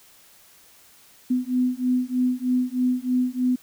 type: beating tone pair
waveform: sine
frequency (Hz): 250 / 253.2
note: B3 / B3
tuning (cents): +21 / +43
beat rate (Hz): 3.2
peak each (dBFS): -23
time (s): 1.3-3.56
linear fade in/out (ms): 10
effects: white hiss -53 dBFS RMS until 3.62 s